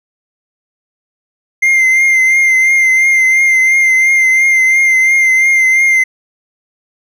triangle tone with vibrato, 2093 Hz, C7, in tune, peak -5 dBFS, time 1.62-6.04 s, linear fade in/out 10 ms, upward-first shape triangle, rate 2.9 Hz, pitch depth 37 cents each way, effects none

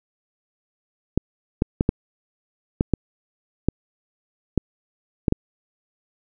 clicks, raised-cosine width 3 ms, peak -4 dBFS, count 10, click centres 1.176 / 1.621 / 1.809 / 1.891 / 2.809 / 2.937 / 3.686 / 4.577 / 5.282 / 5.324 s, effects none

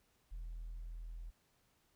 sine tone with level ramp, 41.2 Hz, E1, in tune, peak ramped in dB -40 to -43 dBFS, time 0.31-1.31 s, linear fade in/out 20 ms, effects tanh soft clip ceiling -41 dBFS + pink hiss -75 dBFS RMS until 1.95 s

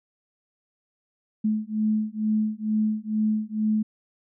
sine beating tone pair, 214.3 / 216.5 Hz, A3 / A3, -45 / -28 cents, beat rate 2.2 Hz, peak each -25 dBFS, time 1.44-3.83 s, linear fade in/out 10 ms, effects none

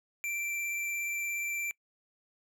square tone with vibrato, 2349 Hz, D7, in tune, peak -33 dBFS, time 0.24-1.71 s, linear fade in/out 0 ms, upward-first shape sine, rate 17 Hz, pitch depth 10 cents each way, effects noise-tail reverb RT60 0.1 s tail -25 dB re dry

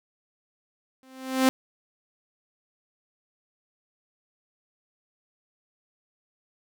sawtooth tone with exponential growth, 261.6 Hz, C4, in tune, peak -11 dBFS, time 1.03-1.49 s, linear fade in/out 0 ms, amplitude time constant 100 ms, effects none

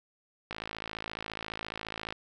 click train, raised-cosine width 0.3 ms, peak -20 dBFS, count 89, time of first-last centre 0.51-2.125 s, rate 54.5 Hz, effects none

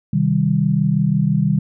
sine chord, C minor, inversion none, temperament just, 130.81 / 156.98 / 196.22 Hz, C3 / Eb3 / G3, 0 / +16 / +2 cents, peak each -20 / -17 / -18 dBFS, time 0.13-1.59 s, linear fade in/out 5 ms, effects none

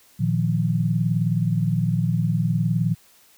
sine chord, Bb suspended fourth, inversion none, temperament just, 116.54 / 155.39 / 174.81 Hz, Bb2 / Eb3 / F3, 0 / -2 / +2 cents, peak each -23 dBFS, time 0.19-2.95 s, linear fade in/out 20 ms, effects white hiss -55 dBFS RMS until 3.37 s

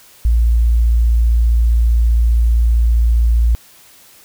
sine tone, 57.6 Hz, A#1, 20 cents flat, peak -9 dBFS, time 0.25-3.55 s, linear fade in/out 0 ms, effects white hiss -45 dBFS RMS until 4.24 s

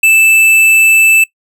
sine tone with tanh clipping, 2639 Hz, E7, 1 cent sharp, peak -6 dBFS, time 0.03-1.24 s, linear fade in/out 5 ms, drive 15 dB, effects noise-tail reverb RT60 0.1 s tail -20 dB re dry

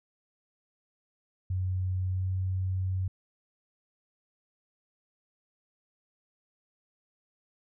sine tone with pitch glide, 92.6 to 93.51 Hz, F#2 to F#2, +2 to +19 cents, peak -27 dBFS, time 1.5-3.08 s, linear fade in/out 5 ms, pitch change +17 cents, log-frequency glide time 2.08-2.28 s, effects none

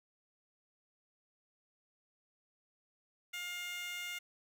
15% pulse tone with high-pass filter, 708 Hz, F5, 23 cents sharp, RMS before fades -42 dBFS, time 3.33-4.19 s, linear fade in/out 10 ms, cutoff 2200 Hz, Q 1.6, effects none

